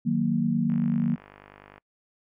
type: chord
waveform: sine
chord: D# minor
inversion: none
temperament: equal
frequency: 155.56 / 185 / 233.1 Hz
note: D#3 / F#3 / A#3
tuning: 0 / 0 / 0 cents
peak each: -28 / -27 / -24 dBFS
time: 0.05-1.16 s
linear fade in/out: 20 ms
type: click train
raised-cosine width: 0.5 ms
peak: -31 dBFS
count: 55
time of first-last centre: 0.7-1.78 s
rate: 50 Hz
effects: noise-tail reverb RT60 0.1 s tail -26 dB re dry